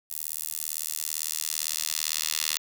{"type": "tone with high-pass filter sweep", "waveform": "10% pulse", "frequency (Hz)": 77.78, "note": "D#2", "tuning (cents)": 0, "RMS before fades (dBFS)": -31, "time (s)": [0.1, 2.58], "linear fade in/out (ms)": 5, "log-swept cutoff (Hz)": [11000, 3800], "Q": 0.88, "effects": []}